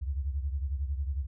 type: beating tone pair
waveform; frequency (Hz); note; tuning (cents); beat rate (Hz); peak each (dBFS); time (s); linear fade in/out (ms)
sine; 67.8 / 78.8; C#2 / D#2; -38 / +23; 11; -30 / -36; 0.01-1.27; 20
effects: none